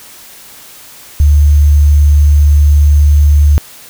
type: tone with sample-and-hold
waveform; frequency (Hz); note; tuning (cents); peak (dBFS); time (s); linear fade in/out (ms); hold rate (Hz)
sine; 73.42; D2; 0; -3; 1.2-3.58; 0; 6300
effects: white hiss -35 dBFS RMS until 3.89 s